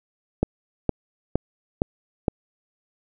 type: click train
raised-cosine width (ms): 2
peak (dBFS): -6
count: 5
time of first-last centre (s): 0.43-2.282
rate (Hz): 2.16
effects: none